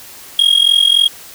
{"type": "tone with amplitude modulation", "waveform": "triangle", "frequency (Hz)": 3269, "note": "G#7", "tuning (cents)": -28, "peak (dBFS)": -3, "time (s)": [0.39, 1.08], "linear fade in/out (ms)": 2, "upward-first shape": "sine", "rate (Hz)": 43.5, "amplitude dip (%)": 85, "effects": ["white hiss -36 dBFS RMS until 1.34 s"]}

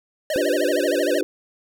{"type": "tone with vibrato", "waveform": "square", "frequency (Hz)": 565, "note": "C#5", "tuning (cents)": 33, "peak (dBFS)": -22, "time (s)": [0.3, 1.21], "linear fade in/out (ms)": 2, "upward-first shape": "sine", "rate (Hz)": 13, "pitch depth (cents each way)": 210}
{"type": "chord", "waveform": "sine", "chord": "G dominant seventh", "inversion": "second", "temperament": "equal with one note detuned", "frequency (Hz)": [293.7, 351.7, 392, 493.9], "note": ["D4", "F4", "G4", "B4"], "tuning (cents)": [0, 12, 0, 0], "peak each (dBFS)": -26, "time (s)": [0.36, 1.23], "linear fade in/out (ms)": 0}
{"effects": []}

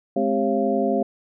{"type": "tone cluster", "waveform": "sine", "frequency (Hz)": [212, 263.3, 396.8, 545, 685], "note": ["G#3", "C4", "G4", "C#5", "F5"], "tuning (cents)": [36, 11, 21, -29, -34], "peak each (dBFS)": -25, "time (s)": [0.16, 1.03], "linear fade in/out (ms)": 5, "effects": []}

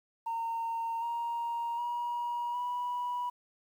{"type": "tone with pitch steps", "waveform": "sine", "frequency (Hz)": [917, 936.8, 957, 977.7], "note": ["A#5", "A#5", "A#5", "B5"], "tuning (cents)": [-29, 8, 45, -18], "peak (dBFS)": -30, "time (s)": [0.26, 3.3], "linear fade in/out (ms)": 10, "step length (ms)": 760, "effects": ["tanh soft clip ceiling -28 dBFS", "10-bit"]}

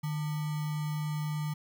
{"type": "tone with sample-and-hold", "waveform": "sine", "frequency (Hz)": 151.7, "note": "D#3", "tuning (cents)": -44, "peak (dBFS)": -30, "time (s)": [0.03, 1.54], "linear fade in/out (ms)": 10, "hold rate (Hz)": 1050, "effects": []}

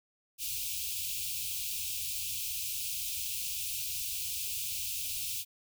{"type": "band-stop noise", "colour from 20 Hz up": "white", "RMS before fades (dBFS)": -36, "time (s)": [0.38, 5.45], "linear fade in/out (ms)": 50, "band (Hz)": [130, 2400], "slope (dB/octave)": 96, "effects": []}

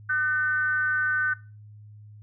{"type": "tone with frequency modulation", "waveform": "sine", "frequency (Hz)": 1513, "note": "F#6", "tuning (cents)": 38, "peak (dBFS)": -22, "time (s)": [0.09, 1.34], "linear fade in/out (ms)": 10, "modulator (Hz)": 299, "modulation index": 0.42, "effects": ["noise-tail reverb RT60 0.3 s tail -17 dB re dry", "added 105 Hz sine -44 dBFS peak until 2.22 s"]}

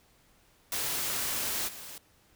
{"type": "noise with level steps", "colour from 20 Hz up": "white", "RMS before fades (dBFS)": [-32, -44], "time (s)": [0.72, 1.98], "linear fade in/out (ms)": 2, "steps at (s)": 1.67, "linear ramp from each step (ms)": 20, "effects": ["pink hiss -64 dBFS RMS until 2.35 s"]}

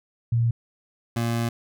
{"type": "tone pair in turn", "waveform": ["sine", "25% pulse"], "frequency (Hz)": [116.7, 116.7], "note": ["A#2", "A#2"], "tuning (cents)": [2, 2], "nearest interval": "unison", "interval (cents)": 0, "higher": "neither", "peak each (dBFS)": [-18, -19], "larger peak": "first", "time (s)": [[0.32, 0.51], [1.16, 1.49]], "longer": "second", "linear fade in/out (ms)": 5, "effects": []}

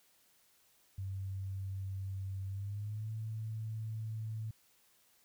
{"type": "tone with pitch glide", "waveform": "sine", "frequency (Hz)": [96.4, 110.1], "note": ["G2", "A2"], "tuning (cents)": [-28, 2], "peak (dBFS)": -37, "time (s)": [0.98, 4.51], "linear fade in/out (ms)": 5, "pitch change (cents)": 230, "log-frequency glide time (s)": [2.47, 3.11], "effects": ["white hiss -69 dBFS RMS until 5.24 s"]}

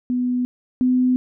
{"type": "tone pair in turn", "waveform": "sine", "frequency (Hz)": [248.3, 252.8], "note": ["B3", "B3"], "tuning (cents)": [9, 41], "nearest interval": "unison", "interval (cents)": 32, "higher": "second", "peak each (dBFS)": [-18, -14], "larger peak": "second", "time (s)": [[0.1, 0.45], [0.81, 1.16]], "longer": "neither", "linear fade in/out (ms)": 0, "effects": []}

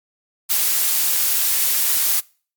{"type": "noise", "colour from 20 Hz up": "blue", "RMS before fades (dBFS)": -18, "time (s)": [0.49, 2.21], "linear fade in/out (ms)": 20, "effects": ["noise-tail reverb RT60 0.4 s tail -24 dB re dry", "Opus 48 kbps"]}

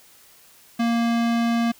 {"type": "tone with low-pass filter", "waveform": "square", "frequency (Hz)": 233.1, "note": "A#3", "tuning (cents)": 0, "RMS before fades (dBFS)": -21, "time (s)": [0.79, 1.72], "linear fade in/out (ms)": 10, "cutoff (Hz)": 4900, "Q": 0.68, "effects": ["white hiss -52 dBFS RMS until 1.79 s"]}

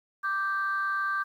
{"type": "tone pair together", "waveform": "sine", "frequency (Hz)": [1174.7, 1568], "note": ["D6", "G6"], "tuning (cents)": [0, 0], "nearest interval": "perfect fourth", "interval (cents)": 500, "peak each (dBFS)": -28, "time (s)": [0.23, 1.24], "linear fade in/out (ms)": 20, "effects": ["tanh soft clip ceiling -20 dBFS", "10-bit"]}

